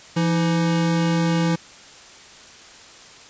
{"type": "tone pair together", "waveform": "square", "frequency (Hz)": [168.9, 319.4], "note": ["E3", "D#4"], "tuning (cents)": [42, 45], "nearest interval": "major seventh", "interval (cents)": 1103, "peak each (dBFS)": [-19, -26], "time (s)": [0.16, 1.56], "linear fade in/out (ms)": 10, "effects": ["white hiss -44 dBFS RMS until 3.29 s", "resampled to 16000 Hz"]}